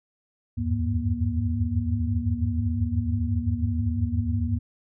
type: tone cluster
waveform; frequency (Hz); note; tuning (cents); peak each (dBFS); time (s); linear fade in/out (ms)
sine; 78.5 / 86 / 98.4 / 104.2 / 238.1; D#2 / F2 / G2 / G#2 / A#3; +16 / -26 / +7 / +6 / +37; -29; 0.57-4.59; 20
effects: none